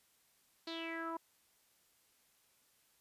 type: tone with low-pass filter sweep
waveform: sawtooth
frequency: 329.6 Hz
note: E4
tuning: in tune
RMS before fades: -42 dBFS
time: 0.67-1.17 s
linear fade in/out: 5 ms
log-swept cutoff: 4400 to 1000 Hz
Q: 6.3
effects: white hiss -72 dBFS RMS until 3 s + resampled to 32000 Hz